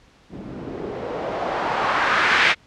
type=noise with low-pass filter sweep; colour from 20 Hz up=blue; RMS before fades=-22 dBFS; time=0.29-2.55 s; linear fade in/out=50 ms; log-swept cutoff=210 to 2200 Hz; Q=1.6; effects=pink hiss -54 dBFS RMS until 2.66 s + low-pass 5000 Hz 12 dB/octave